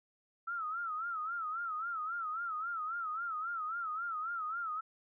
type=tone with vibrato; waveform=sine; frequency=1318.5 Hz; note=E6; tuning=in tune; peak=-35 dBFS; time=0.47-4.81 s; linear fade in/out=10 ms; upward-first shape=sine; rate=3.7 Hz; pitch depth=120 cents each way; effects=none